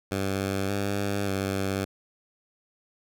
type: tone with pitch steps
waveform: 10% pulse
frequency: 97.2 / 100.4 / 97.1 Hz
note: G2 / G2 / G2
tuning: -14 / +42 / -16 cents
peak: -18 dBFS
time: 0.11-1.85 s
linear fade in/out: 10 ms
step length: 580 ms
effects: none